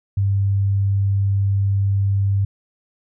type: tone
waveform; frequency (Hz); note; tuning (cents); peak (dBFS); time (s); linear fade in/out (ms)
sine; 98.9; G2; +16; -15; 0.17-2.45; 5
effects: none